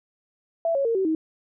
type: tone with pitch steps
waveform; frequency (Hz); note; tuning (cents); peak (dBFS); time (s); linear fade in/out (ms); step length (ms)
sine; 665 / 552.8 / 459.5 / 381.9 / 317.5; E5 / C#5 / A#4 / G4 / D#4; +15 / -5 / -25 / -45 / +35; -20; 0.65-1.15; 2; 100
effects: none